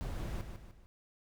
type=noise with echo; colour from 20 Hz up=brown; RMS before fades=-38 dBFS; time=0.01-0.41 s; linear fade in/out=0 ms; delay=150 ms; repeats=3; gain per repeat=-7 dB; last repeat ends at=0.86 s; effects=none